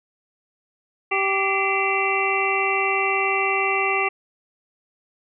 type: harmonic tone with a mistuned harmonic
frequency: 389 Hz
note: G4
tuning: 13 cents flat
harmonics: 1 / 2 / 3 / 5 / 6 / 7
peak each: -26 / -26 / -26 / -26 / -26 / -26 dBFS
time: 1.11-4.09 s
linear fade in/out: 10 ms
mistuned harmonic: 5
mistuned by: +82 cents
effects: none